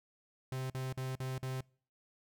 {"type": "tone bursts", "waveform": "45% pulse", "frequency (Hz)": 130.5, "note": "C3", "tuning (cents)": -4, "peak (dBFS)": -36, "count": 5, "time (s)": [0.52, 1.608], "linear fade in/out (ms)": 2, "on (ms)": 180, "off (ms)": 47, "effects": ["noise-tail reverb RT60 0.5 s tail -26 dB re dry"]}